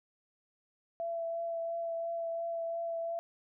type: tone with vibrato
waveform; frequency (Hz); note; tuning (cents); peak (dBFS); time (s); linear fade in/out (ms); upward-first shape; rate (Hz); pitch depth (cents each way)
sine; 670; E5; +28; -33; 1-3.19; 0; triangle; 2.9; 16
effects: none